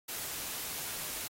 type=noise; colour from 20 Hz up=white; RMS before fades=-39 dBFS; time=0.08-1.28 s; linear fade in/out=10 ms; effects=AAC 48 kbps